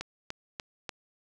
click train, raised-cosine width 0.2 ms, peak -18 dBFS, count 4, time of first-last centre 0.01-0.892 s, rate 3.4 Hz, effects none

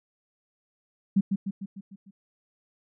sine tone with echo, 196 Hz, G3, in tune, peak -17 dBFS, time 1.16-1.21 s, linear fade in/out 10 ms, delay 150 ms, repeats 6, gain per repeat -5 dB, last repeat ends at 2.11 s, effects none

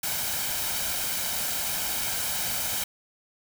white noise with comb filter, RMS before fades -29 dBFS, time 0.03-2.84 s, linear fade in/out 5 ms, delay 1.3 ms, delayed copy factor +0.5, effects none

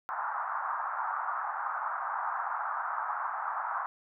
white band-pass noise, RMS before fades -34 dBFS, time 0.09-3.86 s, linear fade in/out 0 ms, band 770 to 1400 Hz, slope 48 dB/octave, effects none

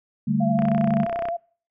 sine chord, D suspended fourth, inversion none, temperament just, 146.83 / 195.78 / 220.2 Hz, D3 / G3 / A3, 0 / -2 / +2 cents, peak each -25 / -24 / -22 dBFS, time 0.27-1.05 s, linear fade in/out 10 ms
sine tone with vibrato, 683 Hz, F5, 39 cents flat, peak -24 dBFS, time 0.4-1.37 s, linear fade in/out 10 ms, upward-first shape triangle, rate 12 Hz, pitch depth 43 cents each way
click train, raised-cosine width 0.5 ms, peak -17 dBFS, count 23, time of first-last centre 0.59-1.286 s, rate 31.6 Hz
effects noise-tail reverb RT60 0.5 s tail -26 dB re dry

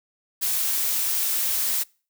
blue noise, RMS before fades -24 dBFS, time 0.41-1.84 s, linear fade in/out 20 ms, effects noise-tail reverb RT60 0.4 s tail -26 dB re dry

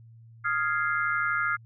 sine chord, F minor seventh, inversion third, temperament equal, 1244.5 / 1396.9 / 1661.2 / 2093 Hz, Eb6 / F6 / Ab6 / C7, 0 / 0 / 0 / 0 cents, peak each -30 / -27 / -32 / -33 dBFS, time 0.44-1.57 s, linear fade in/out 20 ms, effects added 114 Hz sine -48 dBFS peak until 1.65 s

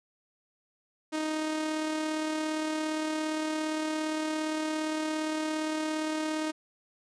sawtooth tone with amplitude modulation, 311.1 Hz, D#4, in tune, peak -24 dBFS, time 1.12-6.52 s, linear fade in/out 20 ms, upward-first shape sine, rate 37.4 Hz, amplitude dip 30%, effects resampled to 22050 Hz

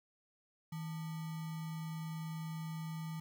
sine tone with sample-and-hold, 160.3 Hz, E3, 48 cents flat, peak -39 dBFS, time 0.72-3.2 s, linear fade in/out 5 ms, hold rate 1050 Hz, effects none

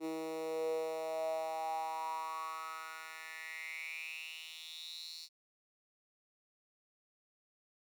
10% pulse tone with high-pass filter sweep, 160 Hz, D#3, 49 cents sharp, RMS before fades -41 dBFS, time 0-5.29 s, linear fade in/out 50 ms, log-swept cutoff 340 to 4600 Hz, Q 7.5, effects none

